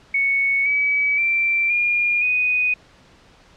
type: tone with pitch steps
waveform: sine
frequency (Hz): 2217 / 2282 / 2349 / 2418 / 2488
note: C#7 / C#7 / D7 / D7 / D#7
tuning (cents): 0 / +50 / 0 / +50 / -1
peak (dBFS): -16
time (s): 0.14-2.74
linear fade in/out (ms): 5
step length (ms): 520
effects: pink hiss -51 dBFS RMS until 3.56 s + low-pass 5000 Hz 12 dB/octave